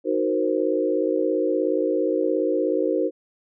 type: chord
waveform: sine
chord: C half-diminished seventh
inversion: first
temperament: equal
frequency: 311.1 / 370 / 466.2 / 523.3 Hz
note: Eb4 / Gb4 / Bb4 / C5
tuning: 0 / 0 / 0 / 0 cents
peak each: -25 dBFS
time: 0.04-3.11 s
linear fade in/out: 50 ms
effects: none